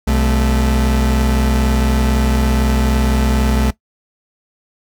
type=tone pair together; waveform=40% pulse; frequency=64 / 218.3 Hz; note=C2 / A3; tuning=-38 / -13 cents; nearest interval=octave + major sixth; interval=2125 cents; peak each=-13 / -17 dBFS; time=0.07-3.71 s; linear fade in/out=10 ms; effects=noise-tail reverb RT60 0.1 s tail -17 dB re dry